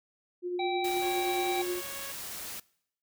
sine tone with tremolo, 356.3 Hz, F4, 35 cents sharp, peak -28 dBFS, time 0.42-1.82 s, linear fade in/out 50 ms, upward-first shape triangle, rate 9.5 Hz, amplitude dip 45%
harmonic tone, 776 Hz, G5, 18 cents flat, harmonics 1 / 3 / 5, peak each -31 / -38 / -39 dBFS, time 0.59-1.62 s, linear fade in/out 5 ms
white noise, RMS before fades -40 dBFS, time 0.84-2.6 s, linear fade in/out 5 ms
10% pulse tone with pitch glide, 549 to 553.1 Hz, C#5 to C#5, -17 to -4 cents, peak -34 dBFS, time 1.02-2.12 s, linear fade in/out 5 ms, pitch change +13 cents, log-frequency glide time 1.51-1.88 s
effects noise-tail reverb RT60 0.7 s tail -23 dB re dry

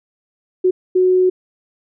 sine tone bursts at uneven times, 368.4 Hz, F#4, 7 cents flat, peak -10 dBFS, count 2, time 0.64-0.71 / 0.95-1.3 s, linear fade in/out 10 ms, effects none

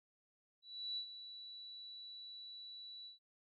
sine tone with ADSR envelope, 3942 Hz, B7, 4 cents flat, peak -38 dBFS, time 0.62-3.19 s, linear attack 350 ms, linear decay 84 ms, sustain -11 dB, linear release 130 ms, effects none

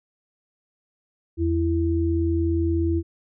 sine tone pair together, 83.13 / 332.9 Hz, E2 / E4, +15 / +17 cents, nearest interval 2 octaves, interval 2402 cents, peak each -22 dBFS, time 1.37-3.03 s, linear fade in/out 50 ms, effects none

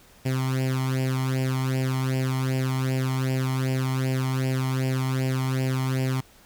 sawtooth tone with flanger, 130.81 Hz, C3, in tune, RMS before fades -25 dBFS, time 0.25-6.21 s, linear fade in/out 10 ms, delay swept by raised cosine 0.39 to 0.96 ms, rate 2.6 Hz, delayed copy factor +0.8, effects pink hiss -54 dBFS RMS until 6.45 s

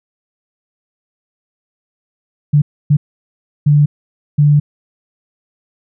sine tone bursts at uneven times, 146.83 Hz, D3, in tune, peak -6 dBFS, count 4, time 2.53-2.62 / 2.9-2.97 / 3.66-3.86 / 4.38-4.6 s, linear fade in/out 10 ms, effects none

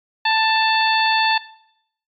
harmonic tone, 884 Hz, A5, 8 cents sharp, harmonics 1 / 2 / 3 / 4 / 5, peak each -18 / -21 / -23 / -24 / -25 dBFS, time 0.25-1.38 s, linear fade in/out 5 ms, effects noise-tail reverb RT60 0.7 s tail -17 dB re dry + MP3 64 kbps

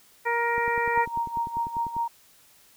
harmonic tone, 470 Hz, A#4, 14 cents sharp, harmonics 1 / 2 / 3 / 4 / 5, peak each -29 / -26 / -34 / -28 / -34 dBFS, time 0.25-1.06 s, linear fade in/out 20 ms
click train, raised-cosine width 3 ms, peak -27 dBFS, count 15, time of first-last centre 0.58-1.966 s, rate 10.1 Hz
sine tone with tremolo, 932.3 Hz, A#5, in tune, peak -23 dBFS, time 0.94-2.08 s, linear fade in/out 5 ms, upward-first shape sine, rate 4.9 Hz, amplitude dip 75%
effects white hiss -57 dBFS RMS until 2.76 s

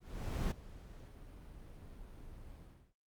brown noise with ADSR envelope, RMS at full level -33 dBFS, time 0-2.94 s, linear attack 510 ms, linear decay 12 ms, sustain -19 dB, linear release 350 ms, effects Opus 48 kbps

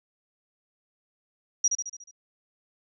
sine tone with echo, 5750 Hz, F8, 50 cents sharp, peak -18 dBFS, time 1.64-1.68 s, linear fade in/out 5 ms, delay 72 ms, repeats 6, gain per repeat -5 dB, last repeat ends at 2.112 s, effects none

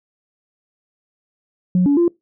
sine tone with pitch steps, 181.2 / 284.8 / 343.9 Hz, F#3 / C#4 / F4, -36 / +47 / -27 cents, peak -10 dBFS, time 1.75-2.08 s, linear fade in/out 2 ms, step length 110 ms, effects noise-tail reverb RT60 0.2 s tail -25 dB re dry + tanh soft clip ceiling -8 dBFS

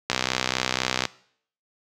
click train, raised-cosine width 0.2 ms, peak -4 dBFS, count 62, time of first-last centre 0.1-1.053 s, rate 64 Hz, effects noise-tail reverb RT60 0.6 s tail -20 dB re dry + high-pass 100 Hz 12 dB/octave

